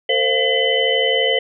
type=tone cluster; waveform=sine; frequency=454.1 / 526 / 694 / 2016 / 3039 Hz; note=A#4 / C5 / F5 / B6 / F#7; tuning=-45 / +9 / -11 / +35 / +46 cents; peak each=-21 / -20 / -26 / -21 / -19 dBFS; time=0.09-1.39 s; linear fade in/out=5 ms; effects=none